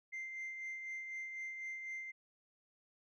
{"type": "tone with tremolo", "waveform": "sine", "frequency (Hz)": 2088, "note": "C7", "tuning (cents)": -4, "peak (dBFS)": -38, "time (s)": [0.12, 2.12], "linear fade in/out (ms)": 20, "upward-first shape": "sine", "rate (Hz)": 4, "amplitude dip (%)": 45, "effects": ["tanh soft clip ceiling -39 dBFS"]}